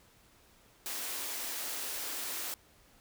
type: high-pass noise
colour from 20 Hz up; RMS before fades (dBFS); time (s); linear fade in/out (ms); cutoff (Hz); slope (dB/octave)
white; -38; 0.86-2.54; 0; 240; 96
effects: pink hiss -63 dBFS RMS until 3 s